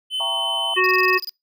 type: tone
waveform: triangle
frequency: 3043 Hz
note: F#7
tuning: 48 cents sharp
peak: -20 dBFS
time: 0.1-0.81 s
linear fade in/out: 50 ms
type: chord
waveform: sine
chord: E diminished seventh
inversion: none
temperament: equal with one note detuned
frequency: 668.1 / 784 / 932.3 / 1108.7 Hz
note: E5 / G5 / Bb5 / Db6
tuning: +23 / 0 / 0 / 0 cents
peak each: -31 / -31 / -29 / -34 dBFS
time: 0.2-0.74 s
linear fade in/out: 2 ms
type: harmonic tone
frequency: 370 Hz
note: F#4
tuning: in tune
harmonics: 1 / 3 / 5 / 7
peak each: -20 / -20 / -20 / -20 dBFS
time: 0.76-1.19 s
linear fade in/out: 20 ms
type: tone bursts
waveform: square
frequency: 4937 Hz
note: D#8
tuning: 14 cents flat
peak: -27 dBFS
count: 10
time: 0.84-1.294 s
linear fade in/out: 0 ms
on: 22 ms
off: 26 ms
effects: noise-tail reverb RT60 0.2 s tail -25 dB re dry